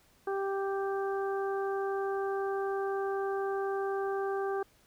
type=harmonic tone; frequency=392 Hz; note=G4; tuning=in tune; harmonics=1 / 2 / 3 / 4; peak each=-31 / -37 / -41 / -43 dBFS; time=0.27-4.63 s; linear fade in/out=5 ms; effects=pink hiss -65 dBFS RMS until 4.86 s